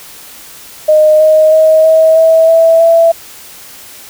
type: tone with pitch steps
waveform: sine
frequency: 616 / 623.9 / 631.9 / 639.9 / 648.1 / 656.4 / 664.8 Hz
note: D#5 / D#5 / D#5 / D#5 / E5 / E5 / E5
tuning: -17 / +5 / +27 / +48 / -30 / -8 / +15 cents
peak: -3 dBFS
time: 0.88-3.12 s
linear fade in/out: 10 ms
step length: 320 ms
effects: white hiss -33 dBFS RMS until 4.09 s